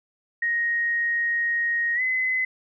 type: tone with pitch glide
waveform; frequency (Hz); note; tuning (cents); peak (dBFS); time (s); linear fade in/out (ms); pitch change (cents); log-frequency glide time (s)
sine; 1873 to 2031; A#6 to B6; +8 to +48; -21; 0.42-2.45; 5; +140; 1.95-2.01
effects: none